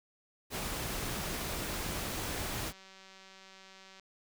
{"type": "noise", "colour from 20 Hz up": "pink", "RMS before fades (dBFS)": -37, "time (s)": [0.5, 2.73], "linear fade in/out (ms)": 50}
{"type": "click train", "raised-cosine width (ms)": 0.2, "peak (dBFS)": -37, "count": 390, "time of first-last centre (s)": [1.96, 3.997], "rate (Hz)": 191}
{"effects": []}